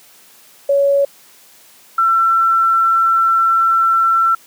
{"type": "tone pair in turn", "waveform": "sine", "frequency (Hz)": [560, 1345.4], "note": ["C#5", "E6"], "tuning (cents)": [18, 35], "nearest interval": "octave + minor third", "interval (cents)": 1517, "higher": "second", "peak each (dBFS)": -10, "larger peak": "neither", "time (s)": [[0.69, 1.05], [1.98, 4.35]], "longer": "second", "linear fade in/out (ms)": 5, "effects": ["white hiss -46 dBFS RMS until 4.46 s", "high-pass 150 Hz 12 dB/octave"]}